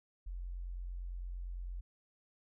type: tone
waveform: sine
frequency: 44.41 Hz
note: F1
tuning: 30 cents sharp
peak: -39 dBFS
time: 0.26-1.81 s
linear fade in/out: 10 ms
effects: none